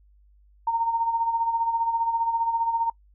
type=tone with tremolo; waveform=sine; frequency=920 Hz; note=A#5; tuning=23 cents flat; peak=-19 dBFS; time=0.67-2.9 s; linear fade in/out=5 ms; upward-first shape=sine; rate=15 Hz; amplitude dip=60%; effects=noise-tail reverb RT60 0.1 s tail -24 dB re dry + added 50 Hz sine -54 dBFS peak until 3.14 s